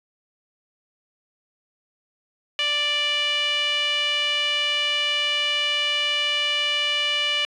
sawtooth tone with band-pass filter, 587.3 Hz, D5, in tune, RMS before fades -23 dBFS, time 2.59-7.45 s, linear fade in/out 0 ms, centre 2800 Hz, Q 5.6, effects resampled to 24000 Hz

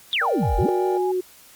sine exponential two-way sweep, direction down then up, 3729 to 39.1 to 501 Hz, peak -19 dBFS, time 0.13-0.69 s, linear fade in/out 0 ms, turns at 0.57 s
triangle chord, G minor, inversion first, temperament just, 470.4 / 588 / 784 Hz, Bb4 / D5 / G5, +16 / +2 / 0 cents, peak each -28 / -32 / -29 dBFS, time 0.21-0.98 s, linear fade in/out 10 ms
sine tone, 830.6 Hz, G#5, in tune, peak -26 dBFS, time 0.42-1.12 s, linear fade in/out 10 ms
sine tone with vibrato, 367.4 Hz, F#4, 12 cents flat, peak -20 dBFS, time 0.58-1.21 s, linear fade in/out 10 ms, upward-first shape sine, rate 4.3 Hz, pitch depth 15 cents each way
effects white hiss -49 dBFS RMS until 1.55 s + Opus 48 kbps

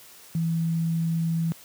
sine tone, 164.81 Hz, E3, in tune, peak -22 dBFS, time 0.35-1.52 s, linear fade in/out 0 ms, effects white hiss -49 dBFS RMS until 1.64 s + high-pass 80 Hz 12 dB/octave

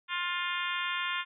harmonic tone, 352.4 Hz, F4, 16 cents sharp, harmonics 3 / 4 / 5 / 6 / 7 / 8 / 9 / 10, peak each -36 / -37 / -38 / -39 / -39 / -40 / -41 / -41 dBFS, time 0.08-1.25 s, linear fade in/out 50 ms, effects none

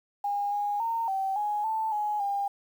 sine tone with pitch steps, 813 / 821 / 916 / 773 / 834 / 882 / 838 / 802 Hz, G#5 / G#5 / A#5 / G5 / G#5 / A5 / G#5 / G5, -37 / -20 / -31 / -24 / +7 / +4 / +15 / +39 cents, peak -26 dBFS, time 0.24-2.48 s, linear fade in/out 5 ms, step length 280 ms, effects 9-bit

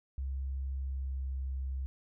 sine tone with pitch glide, 67 to 66.27 Hz, C2 to C2, +42 to +23 cents, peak -33 dBFS, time 0.18-1.86 s, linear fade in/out 0 ms, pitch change -19 cents, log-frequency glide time 0.76-1.27 s, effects none

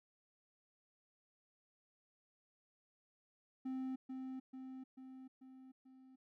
triangle tone with echo, 261 Hz, C4, 4 cents flat, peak -37 dBFS, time 3.65-3.96 s, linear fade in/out 10 ms, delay 440 ms, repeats 5, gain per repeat -4 dB, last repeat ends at 6.16 s, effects none

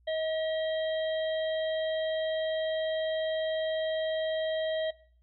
harmonic tone with a mistuned harmonic, 640 Hz, D#5, 49 cents sharp, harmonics 1 / 3 / 5 / 6, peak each -29 / -40 / -40 / -46 dBFS, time 0.07-4.91 s, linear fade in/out 10 ms, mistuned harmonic 1, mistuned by -15 cents, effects noise-tail reverb RT60 0.5 s tail -19 dB re dry + added 60 Hz sine -61 dBFS peak until 5.22 s

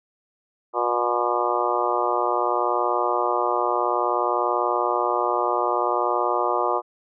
harmonic tone with a mistuned harmonic, 120.6 Hz, B2, 41 cents flat, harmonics 3 / 4 / 5 / 6 / 7 / 8 / 9 / 10, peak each -28 / -28 / -28 / -28 / -28 / -28 / -28 / -28 dBFS, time 0.73-6.82 s, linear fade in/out 50 ms, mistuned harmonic 8, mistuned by +37 cents, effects none

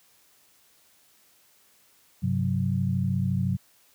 sine tone cluster, 98.9 / 132.6 / 184.6 Hz, G2 / C3 / F#3, +16 / +23 / -4 cents, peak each -27 dBFS, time 2.22-3.57 s, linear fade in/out 20 ms, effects white hiss -61 dBFS RMS until 3.94 s + high-pass 60 Hz 12 dB/octave

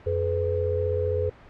sine tone cluster, 89.3 / 426.4 / 502 Hz, F2 / G#4 / B4, +39 / +46 / +28 cents, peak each -27 dBFS, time 0.06-1.3 s, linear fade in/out 10 ms, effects pink hiss -49 dBFS RMS until 1.49 s + low-pass 2000 Hz 12 dB/octave

